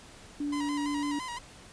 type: tone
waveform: sine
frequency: 290 Hz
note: D4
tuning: 22 cents flat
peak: -29 dBFS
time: 0.4-1.19 s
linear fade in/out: 5 ms
type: tone with vibrato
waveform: sawtooth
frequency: 987.8 Hz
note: B5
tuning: in tune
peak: -32 dBFS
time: 0.52-1.39 s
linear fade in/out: 10 ms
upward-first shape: square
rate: 5.9 Hz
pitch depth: 61 cents each way
effects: pink hiss -51 dBFS RMS until 1.72 s + resampled to 22050 Hz

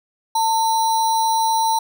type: tone with sample-and-hold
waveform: sine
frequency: 896 Hz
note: A5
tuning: 31 cents sharp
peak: -15 dBFS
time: 0.35-1.79 s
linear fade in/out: 5 ms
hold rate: 4900 Hz
effects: none

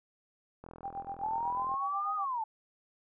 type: click train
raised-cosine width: 1 ms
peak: -33 dBFS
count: 47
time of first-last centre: 0.64-1.74 s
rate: 41.8 Hz
type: tone with tremolo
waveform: sine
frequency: 793 Hz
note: G5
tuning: 20 cents sharp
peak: -34 dBFS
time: 0.83-2.26 s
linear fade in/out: 20 ms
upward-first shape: sine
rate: 8.1 Hz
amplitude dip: 90%
type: linear two-way sweep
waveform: sine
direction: up then down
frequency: 847 to 1261 to 852 Hz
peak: -31 dBFS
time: 1.23-2.44 s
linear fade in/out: 5 ms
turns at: 2.15 s
effects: none

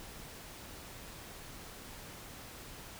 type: silence
effects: pink hiss -49 dBFS RMS until 2.99 s

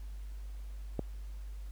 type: click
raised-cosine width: 2 ms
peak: -19 dBFS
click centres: 0.993 s
effects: added 50 Hz sine -40 dBFS peak until 1.71 s + pink hiss -63 dBFS RMS until 1.71 s

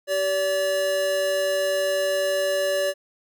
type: tone pair together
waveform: square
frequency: 385.8 / 574 Hz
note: G4 / D5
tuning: -28 / -40 cents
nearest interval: perfect fifth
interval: 688 cents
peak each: -32 / -22 dBFS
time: 0.07-2.94 s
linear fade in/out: 50 ms
effects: none

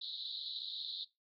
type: band-pass noise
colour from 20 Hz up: white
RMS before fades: -43 dBFS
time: 0.01-1.05 s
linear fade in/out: 10 ms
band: 3600 to 4200 Hz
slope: 96 dB/octave
effects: noise-tail reverb RT60 0.2 s tail -19 dB re dry

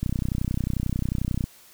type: click train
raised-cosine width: 5 ms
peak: -13 dBFS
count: 45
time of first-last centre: 0.03-1.44 s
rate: 31.2 Hz
effects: white hiss -52 dBFS RMS until 1.73 s

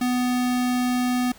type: tone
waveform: square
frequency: 248.6 Hz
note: B3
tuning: 12 cents sharp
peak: -21 dBFS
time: 0.01-1.32 s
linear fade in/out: 5 ms
effects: pink hiss -49 dBFS RMS until 1.38 s

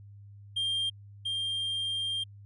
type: tone pair in turn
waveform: triangle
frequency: 3194 / 3194 Hz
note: G7 / G7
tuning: +32 / +32 cents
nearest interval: unison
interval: 0 cents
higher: neither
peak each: -26 / -28 dBFS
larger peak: first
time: 0.56-0.9 / 1.25-2.24 s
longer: second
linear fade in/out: 10 ms
effects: added 101 Hz sine -47 dBFS peak until 2.45 s + resampled to 24000 Hz

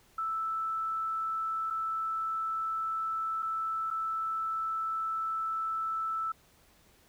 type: tone with dropouts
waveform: sine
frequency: 1318.5 Hz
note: E6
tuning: in tune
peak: -30 dBFS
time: 0.18-6.32 s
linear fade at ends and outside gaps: 5 ms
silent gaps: 1.702-1.706 / 3.424-3.427 / 3.904-3.91 s
effects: pink hiss -63 dBFS RMS until 7.08 s

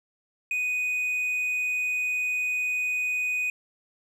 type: tone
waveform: triangle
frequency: 2489 Hz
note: D#7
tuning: in tune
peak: -23 dBFS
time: 0.51-3.5 s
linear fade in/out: 2 ms
effects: none

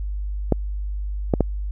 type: clicks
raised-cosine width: 2 ms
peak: -3 dBFS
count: 3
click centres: 0.523 / 1.338 / 1.407 s
effects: added 50 Hz sine -24 dBFS peak until 1.71 s

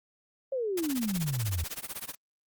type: exponential sweep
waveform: sine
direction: down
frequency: 554.4 to 78 Hz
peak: -28 dBFS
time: 0.52-1.64 s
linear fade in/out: 5 ms
type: noise with tremolo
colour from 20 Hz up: white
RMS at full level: -35 dBFS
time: 0.77-2.15 s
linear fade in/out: 5 ms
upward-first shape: sine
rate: 16 Hz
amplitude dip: 95%
effects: Opus 48 kbps

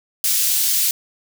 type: high-pass noise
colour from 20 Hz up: white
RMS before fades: -18 dBFS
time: 0.24-0.91 s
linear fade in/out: 2 ms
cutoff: 3700 Hz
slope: 12 dB/octave
effects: none

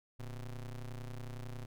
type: ring-modulated tone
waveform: square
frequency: 64 Hz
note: C2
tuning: 38 cents flat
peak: -39 dBFS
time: 0.19-1.66 s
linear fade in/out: 10 ms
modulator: 48.5 Hz
effects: none

